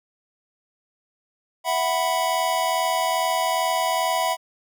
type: chord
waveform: square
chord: E suspended second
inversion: none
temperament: just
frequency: 659.3 / 741.7 / 988.9 Hz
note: E5 / F#5 / B5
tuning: 0 / +4 / +2 cents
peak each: -26 / -26 / -25 dBFS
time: 1.64-4.37 s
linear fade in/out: 50 ms
effects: none